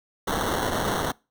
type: noise with sample-and-hold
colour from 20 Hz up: violet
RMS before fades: -26 dBFS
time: 0.27-1.12 s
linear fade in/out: 10 ms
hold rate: 2450 Hz
effects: noise-tail reverb RT60 0.3 s tail -25 dB re dry